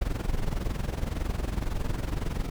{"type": "noise with amplitude modulation", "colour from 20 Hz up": "brown", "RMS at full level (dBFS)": -26, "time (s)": [0.01, 2.5], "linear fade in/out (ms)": 10, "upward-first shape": "sine", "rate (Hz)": 21.8, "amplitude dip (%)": 75, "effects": []}